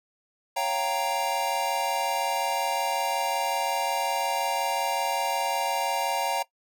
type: chord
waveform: square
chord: G half-diminished seventh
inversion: second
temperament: equal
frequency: 554.4 / 698.5 / 784 / 932.3 Hz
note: Db5 / F5 / G5 / Bb5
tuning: 0 / 0 / 0 / 0 cents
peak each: -34 / -33 / -31 / -29 dBFS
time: 0.56-6.43 s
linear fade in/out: 10 ms
effects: noise-tail reverb RT60 0.1 s tail -18 dB re dry